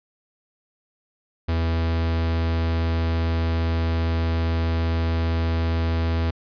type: tone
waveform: 45% pulse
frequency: 82.41 Hz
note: E2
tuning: in tune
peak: -20 dBFS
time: 1.48-6.31 s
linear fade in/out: 10 ms
effects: resampled to 11025 Hz